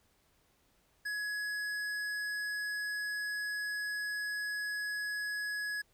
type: tone with tanh clipping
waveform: sine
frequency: 1681 Hz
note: G#6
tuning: 20 cents sharp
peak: -36 dBFS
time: 1.05-5.82 s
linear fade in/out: 10 ms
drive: 14 dB
effects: pink hiss -71 dBFS RMS until 5.93 s